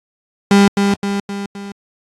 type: tone with echo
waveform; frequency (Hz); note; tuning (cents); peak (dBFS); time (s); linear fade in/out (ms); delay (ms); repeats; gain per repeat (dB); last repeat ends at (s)
35% pulse; 200; G3; +35; -5; 0.51-0.68; 2; 260; 4; -5; 1.72
effects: low-pass 8000 Hz 12 dB/octave + AAC 48 kbps